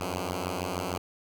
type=beating tone pair; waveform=5% pulse; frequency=87.31 / 93.71 Hz; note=F2 / F#2; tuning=0 / +23 cents; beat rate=6.4 Hz; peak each=-22 dBFS; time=0-0.98 s; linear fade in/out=5 ms; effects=none